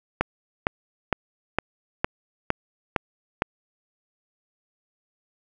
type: click train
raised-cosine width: 0.5 ms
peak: -5 dBFS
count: 8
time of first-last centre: 0.21-3.421 s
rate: 2.18 Hz
effects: none